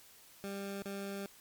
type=tone with dropouts; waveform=20% pulse; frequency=198.2 Hz; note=G3; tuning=19 cents sharp; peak=-34 dBFS; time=0.44-1.26 s; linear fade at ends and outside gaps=0 ms; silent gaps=0.823-0.856 s; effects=white hiss -59 dBFS RMS until 1.4 s + MP3 96 kbps